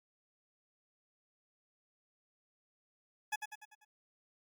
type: tone with echo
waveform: 20% pulse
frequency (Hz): 847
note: G#5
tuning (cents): +34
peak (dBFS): -28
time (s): 3.32-3.36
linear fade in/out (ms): 10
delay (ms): 98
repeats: 5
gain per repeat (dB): -6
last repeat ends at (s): 3.85
effects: Opus 48 kbps